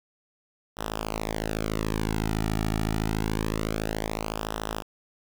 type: tone with flanger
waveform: sawtooth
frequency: 53.8 Hz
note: A1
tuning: 38 cents flat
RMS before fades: -29 dBFS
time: 0.76-4.84 s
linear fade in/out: 50 ms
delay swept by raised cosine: 0.44 to 1.94 ms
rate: 0.26 Hz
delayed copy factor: -0.9
effects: 9-bit